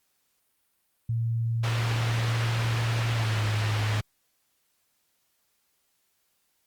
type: tone with pitch glide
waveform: sine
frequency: 115.1 to 106.77 Hz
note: A#2 to G#2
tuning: -22 to +48 cents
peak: -24 dBFS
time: 1.09-4.01 s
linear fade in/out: 5 ms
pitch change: -130 cents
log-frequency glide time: 3.13-3.41 s
type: low-pass noise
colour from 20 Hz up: white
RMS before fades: -34 dBFS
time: 1.63-4.01 s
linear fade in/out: 10 ms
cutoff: 2700 Hz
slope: 12 dB/octave
effects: white hiss -72 dBFS RMS until 6.66 s + Opus 48 kbps